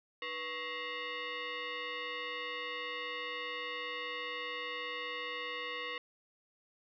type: tone with frequency modulation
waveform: sine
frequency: 490.5 Hz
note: B4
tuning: 12 cents flat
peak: -37 dBFS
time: 0.22-5.98 s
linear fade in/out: 2 ms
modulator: 796 Hz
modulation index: 3.6
effects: none